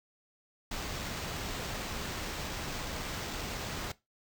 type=noise with sample-and-hold; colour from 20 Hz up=pink; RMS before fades=-38 dBFS; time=0.71-3.92 s; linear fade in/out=5 ms; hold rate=11025 Hz; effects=noise-tail reverb RT60 0.2 s tail -18 dB re dry